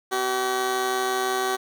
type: tone with amplitude modulation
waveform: 15% pulse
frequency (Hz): 380.9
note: G4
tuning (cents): -50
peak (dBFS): -14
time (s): 0.11-1.57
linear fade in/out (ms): 20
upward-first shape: sine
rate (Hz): 126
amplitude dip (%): 50
effects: none